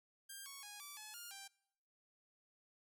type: tone with pitch steps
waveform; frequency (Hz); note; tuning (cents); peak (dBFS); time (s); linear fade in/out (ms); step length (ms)
5% pulse; 1598 / 1109 / 826 / 1159 / 855 / 1413 / 788; G6 / C#6 / G#5 / D6 / A5 / F6 / G5; +33 / 0 / -10 / -23 / -50 / +20 / +9; -38; 0.29-1.48; 10; 170
effects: noise-tail reverb RT60 0.8 s tail -24 dB re dry + MP3 96 kbps